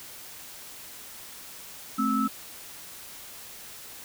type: tone cluster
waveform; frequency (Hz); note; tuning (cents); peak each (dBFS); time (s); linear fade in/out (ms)
sine; 218.2 / 265.1 / 1308; A3 / C4 / E6; -14 / +23 / -14; -27; 1.98-2.28; 10
effects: white hiss -44 dBFS RMS until 4.04 s